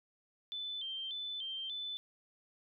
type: tone with vibrato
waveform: sine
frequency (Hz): 3322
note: G#7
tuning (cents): 0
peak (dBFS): -38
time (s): 0.52-1.97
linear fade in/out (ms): 0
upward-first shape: square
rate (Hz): 1.7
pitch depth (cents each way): 94
effects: none